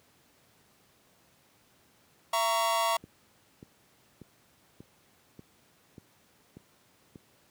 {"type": "chord", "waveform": "45% pulse", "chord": "A# diminished", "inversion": "second", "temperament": "just", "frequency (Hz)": [671.3, 932.3, 1118.8], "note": ["E5", "A#5", "C#6"], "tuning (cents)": [31, 0, 16], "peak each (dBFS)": -30, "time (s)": [2.33, 2.97], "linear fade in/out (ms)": 5}
{"type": "click train", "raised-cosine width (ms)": 3, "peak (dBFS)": -32, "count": 8, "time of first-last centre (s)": [3.04, 7.158], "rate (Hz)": 1.7}
{"effects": ["pink hiss -64 dBFS RMS until 7.5 s", "high-pass 100 Hz 12 dB/octave"]}